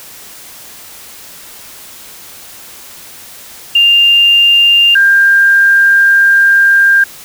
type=tone pair in turn; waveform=sine; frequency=2798 / 1596.6 Hz; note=F7 / G6; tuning=+3 / +31 cents; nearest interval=minor seventh; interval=972 cents; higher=first; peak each=-4 dBFS; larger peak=neither; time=3.75-4.95 / 4.95-7.04 s; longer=second; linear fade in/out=5 ms; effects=white hiss -33 dBFS RMS until 7.24 s